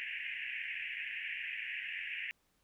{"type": "band-pass noise", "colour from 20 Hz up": "white", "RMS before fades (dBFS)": -41, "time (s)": [0, 2.31], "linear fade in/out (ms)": 0, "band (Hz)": [1700, 2800], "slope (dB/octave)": 96, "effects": ["pink hiss -75 dBFS RMS until 2.63 s"]}